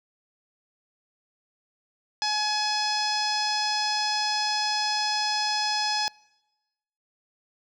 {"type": "tone with low-pass filter", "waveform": "sawtooth", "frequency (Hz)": 846, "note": "G#5", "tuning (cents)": 32, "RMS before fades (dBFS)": -26, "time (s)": [2.22, 6.08], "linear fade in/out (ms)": 0, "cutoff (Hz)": 5100, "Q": 7.5, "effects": ["noise-tail reverb RT60 1.0 s tail -24 dB re dry"]}